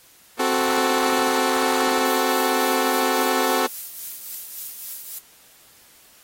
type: chord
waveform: 15% pulse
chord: F# diminished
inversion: second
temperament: equal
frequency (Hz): 261.6 / 370 / 440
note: C4 / F#4 / A4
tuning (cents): 0 / 0 / 0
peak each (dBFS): -17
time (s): 0.39-3.67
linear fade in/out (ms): 10
type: noise with tremolo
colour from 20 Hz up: violet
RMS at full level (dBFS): -30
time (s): 2.05-5.19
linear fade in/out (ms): 5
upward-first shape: triangle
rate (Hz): 3.6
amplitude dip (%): 55
effects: white hiss -52 dBFS RMS until 6.23 s + AAC 48 kbps